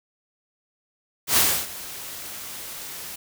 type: noise with ADSR envelope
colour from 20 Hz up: white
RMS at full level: -17 dBFS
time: 1.27-3.16 s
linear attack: 93 ms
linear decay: 300 ms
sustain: -19 dB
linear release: 7 ms
effects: none